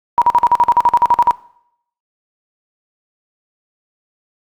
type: tone bursts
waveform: sine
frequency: 957 Hz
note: A#5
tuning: 45 cents sharp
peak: -6 dBFS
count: 14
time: 0.18-1.309 s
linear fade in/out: 0 ms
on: 37 ms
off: 47 ms
effects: noise-tail reverb RT60 0.7 s tail -20 dB re dry + Opus 48 kbps